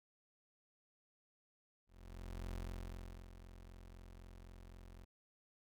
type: tone with ADSR envelope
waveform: 30% pulse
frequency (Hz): 43.91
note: F1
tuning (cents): +10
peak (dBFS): -39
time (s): 1.87-5.05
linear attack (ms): 660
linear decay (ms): 750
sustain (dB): -12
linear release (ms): 14
effects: none